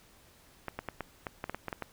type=clicks; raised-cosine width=0.5 ms; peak=-20 dBFS; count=11; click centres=0.683 / 0.79 / 0.887 / 1.007 / 1.268 / 1.441 / 1.496 / 1.546 / 1.683 / 1.728 / 1.823 s; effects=pink hiss -60 dBFS RMS until 1.92 s